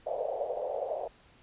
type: band-pass noise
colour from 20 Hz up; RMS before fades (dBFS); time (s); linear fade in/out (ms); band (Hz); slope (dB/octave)
white; -34; 0.06-1.08; 10; 490 to 680; 48
effects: pink hiss -60 dBFS RMS until 1.42 s + resampled to 8000 Hz